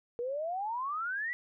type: exponential sweep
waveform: sine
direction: up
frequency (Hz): 466.2 to 1991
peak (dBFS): -32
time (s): 0.19-1.33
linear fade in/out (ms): 0
effects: none